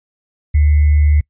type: tone with sample-and-hold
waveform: sine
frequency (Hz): 74.4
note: D2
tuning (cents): +23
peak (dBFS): -8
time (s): 0.54-1.21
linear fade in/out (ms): 10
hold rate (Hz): 2100
effects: noise-tail reverb RT60 0.1 s tail -24 dB re dry + resampled to 8000 Hz